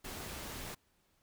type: noise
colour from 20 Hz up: pink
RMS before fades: -44 dBFS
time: 0.04-0.75 s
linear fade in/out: 10 ms
effects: pink hiss -74 dBFS RMS until 1.22 s